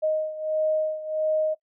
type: beating tone pair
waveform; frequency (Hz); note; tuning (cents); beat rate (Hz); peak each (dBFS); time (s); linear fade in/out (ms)
sine; 622.3 / 623.8; D#5 / D#5; 0 / +4; 1.5; -24 / -28; 0.02-1.55; 20
effects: noise-tail reverb RT60 0.1 s tail -19 dB re dry